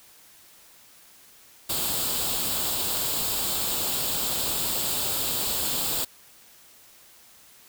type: noise with comb filter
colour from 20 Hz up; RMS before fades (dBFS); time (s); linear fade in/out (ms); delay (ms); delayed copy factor
white; -27; 1.69-6.05; 10; 0.25; +0.6
effects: white hiss -53 dBFS RMS until 7.68 s